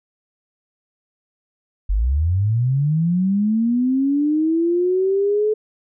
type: linear sweep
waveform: sine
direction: up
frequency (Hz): 43.65 to 433.1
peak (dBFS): -15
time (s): 1.89-5.54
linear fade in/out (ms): 10
effects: none